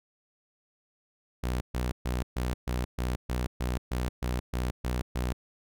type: tone bursts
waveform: sawtooth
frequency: 61.74 Hz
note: B1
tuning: in tune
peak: -24 dBFS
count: 13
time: 1.43-5.33 s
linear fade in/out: 10 ms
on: 180 ms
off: 130 ms
effects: none